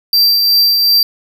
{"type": "tone with tremolo", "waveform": "square", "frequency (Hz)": 4699, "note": "D8", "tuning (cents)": 0, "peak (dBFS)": -7, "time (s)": [0.13, 1.03], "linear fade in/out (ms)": 2, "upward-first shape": "triangle", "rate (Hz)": 2.7, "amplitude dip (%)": 35, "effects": ["8-bit"]}